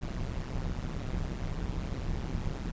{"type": "noise with amplitude modulation", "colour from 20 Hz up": "brown", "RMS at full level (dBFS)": -30, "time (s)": [0.01, 2.72], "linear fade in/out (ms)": 20, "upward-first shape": "sine", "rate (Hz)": 130, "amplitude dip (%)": 95, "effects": ["resampled to 16000 Hz"]}